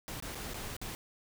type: noise with dropouts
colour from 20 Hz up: pink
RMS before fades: -41 dBFS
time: 0.08-0.95 s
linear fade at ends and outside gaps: 0 ms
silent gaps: 0.201-0.224 / 0.348-0.354 / 0.536-0.543 / 0.766-0.815 s
effects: none